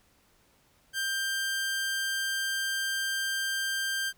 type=tone; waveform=sawtooth; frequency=1575 Hz; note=G6; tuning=8 cents sharp; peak=-25 dBFS; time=0.93-4.13 s; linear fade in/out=50 ms; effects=pink hiss -65 dBFS RMS until 4.17 s